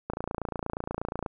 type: click train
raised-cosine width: 1 ms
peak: -17 dBFS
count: 34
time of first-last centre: 0.1-1.262 s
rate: 28.4 Hz
effects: none